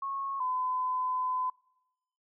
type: tone pair in turn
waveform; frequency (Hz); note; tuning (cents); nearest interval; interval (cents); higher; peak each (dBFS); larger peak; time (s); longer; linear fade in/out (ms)
sine; 1095 / 1014.2; C#6 / B5; -22 / +46; minor second; 132; first; -32 / -28; second; 0.02-0.4 / 0.4-1.5; second; 5
effects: noise-tail reverb RT60 0.9 s tail -25 dB re dry